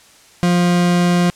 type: tone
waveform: 40% pulse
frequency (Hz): 175.9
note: F3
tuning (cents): +13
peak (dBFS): -11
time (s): 0.43-1.3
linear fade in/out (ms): 0
effects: white hiss -47 dBFS RMS until 1.35 s + low-pass 9000 Hz 12 dB/octave